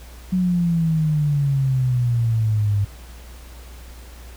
sine exponential sweep, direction down, 186.3 to 99.7 Hz, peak -16 dBFS, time 0.32-2.85 s, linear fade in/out 10 ms, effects added 60 Hz sine -38 dBFS peak until 4.36 s + pink hiss -46 dBFS RMS until 4.36 s

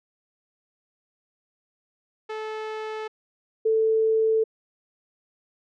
sawtooth / sine tone pair in turn, 434.5 / 442.4 Hz, A4 / A4, -22 / +9 cents, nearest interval unison, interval 31 cents, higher second, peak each -26 / -18 dBFS, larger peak second, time 2.29-3.08 / 3.65-4.44 s, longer neither, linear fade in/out 10 ms, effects low-pass 3000 Hz 12 dB/octave

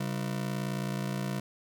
40% pulse ring-modulated tone, 164.9 Hz, E3, 1 cent sharp, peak -27 dBFS, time 0-1.4 s, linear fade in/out 5 ms, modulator 29.5 Hz, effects 11-bit

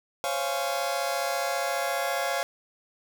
sawtooth chord, Db major seventh, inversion third, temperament just, 519.7 / 554.4 / 693 / 831.5 Hz, C5 / Db5 / F5 / Ab5, -12 / 0 / -14 / +2 cents, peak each -32 / -27 / -26 / -30 dBFS, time 0.24-2.43 s, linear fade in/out 0 ms, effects 8-bit

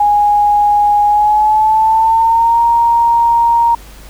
sine tone with pitch glide, 827 to 933.7 Hz, G#5 to A#5, -8 to +3 cents, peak -7 dBFS, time 0-3.75 s, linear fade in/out 5 ms, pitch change +211 cents, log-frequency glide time 1.06-2.61 s, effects added 50 Hz sine -34 dBFS peak until 4.09 s + pink hiss -39 dBFS RMS until 4.09 s

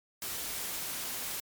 white noise, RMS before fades -37 dBFS, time 0.22-1.4 s, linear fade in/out 2 ms, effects MP3 96 kbps

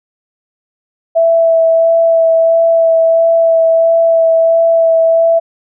sine tone with vibrato, 659.3 Hz, E5, in tune, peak -6 dBFS, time 1.15-5.4 s, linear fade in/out 20 ms, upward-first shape sine, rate 1.5 Hz, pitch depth 12 cents each way, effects none

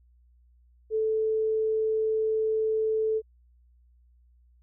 sine tone, 438.1 Hz, A4, 7 cents flat, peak -23 dBFS, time 0.9-3.22 s, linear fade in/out 50 ms, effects added 60 Hz sine -57 dBFS peak until 4.62 s

